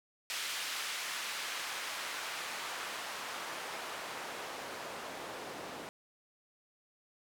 white noise with band-pass filter sweep, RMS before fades -41 dBFS, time 0.3-5.89 s, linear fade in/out 0 ms, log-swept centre 2500 to 460 Hz, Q 0.72, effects none

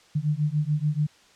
sine beating tone pair, 146.83 / 153.73 Hz, D3 / D#3, 0 / -21 cents, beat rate 6.9 Hz, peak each -25 dBFS, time 0.15-1.07 s, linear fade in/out 10 ms, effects white hiss -56 dBFS RMS until 1.35 s + low-pass 6000 Hz 12 dB/octave

